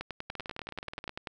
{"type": "two click trains", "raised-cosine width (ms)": 0.3, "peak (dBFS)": [-20, -24], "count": [14, 16], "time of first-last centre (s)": [[0.01, 1.272], [0.3, 1.094]], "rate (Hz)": [10.3, 18.9], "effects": []}